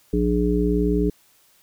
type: harmonic tone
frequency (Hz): 59.5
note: A#1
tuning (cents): +36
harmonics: 1 / 3 / 5 / 7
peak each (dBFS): -23 / -23 / -23 / -23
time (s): 0.13-1.1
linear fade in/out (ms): 5
effects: white hiss -58 dBFS RMS until 1.62 s